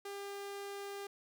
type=tone; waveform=sawtooth; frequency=400.2 Hz; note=G4; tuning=36 cents sharp; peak=-38 dBFS; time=0.05-1.07 s; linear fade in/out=5 ms; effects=none